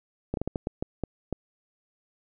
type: slowing click train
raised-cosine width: 2 ms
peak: -15 dBFS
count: 9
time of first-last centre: 0.34-1.327 s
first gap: 32 ms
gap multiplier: 1.37
effects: none